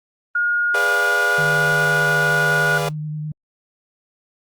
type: tone with pitch glide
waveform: sine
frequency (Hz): 1430 to 1448.3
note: F6 to F#6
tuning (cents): +41 to -37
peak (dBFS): -16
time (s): 0.35-2.78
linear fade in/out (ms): 5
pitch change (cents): +22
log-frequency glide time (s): 0.71-1.87
type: chord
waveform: 30% pulse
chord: G# diminished seventh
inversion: none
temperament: equal with one note detuned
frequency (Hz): 412.7 / 493.9 / 587.3 / 698.5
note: G#4 / B4 / D5 / F5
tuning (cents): -11 / 0 / 0 / 0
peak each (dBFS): -24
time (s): 0.74-2.89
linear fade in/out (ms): 5
type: tone with vibrato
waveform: sine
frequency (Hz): 152.4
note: D#3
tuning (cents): -36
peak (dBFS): -24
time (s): 1.38-3.32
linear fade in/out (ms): 5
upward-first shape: sine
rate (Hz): 9.7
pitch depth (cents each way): 16
effects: Opus 32 kbps